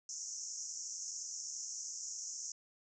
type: band-pass noise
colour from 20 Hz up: white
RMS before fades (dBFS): -44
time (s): 0.09-2.52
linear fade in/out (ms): 2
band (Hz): 5500 to 7100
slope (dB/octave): 96
effects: none